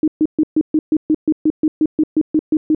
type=tone bursts; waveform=sine; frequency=310 Hz; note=D#4; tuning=6 cents flat; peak=-10 dBFS; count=16; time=0.03-2.748 s; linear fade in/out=2 ms; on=48 ms; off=130 ms; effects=none